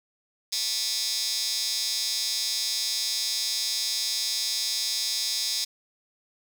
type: tone with high-pass filter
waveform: 15% pulse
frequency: 220 Hz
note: A3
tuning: in tune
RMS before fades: -28 dBFS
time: 0.52-5.65 s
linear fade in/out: 10 ms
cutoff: 4800 Hz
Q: 3.2
effects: none